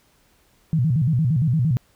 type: tone with vibrato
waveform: sine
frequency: 140 Hz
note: C#3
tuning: 18 cents sharp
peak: -16 dBFS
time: 0.73-1.77 s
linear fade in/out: 0 ms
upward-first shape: square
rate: 8.7 Hz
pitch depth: 240 cents each way
effects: pink hiss -60 dBFS RMS until 1.95 s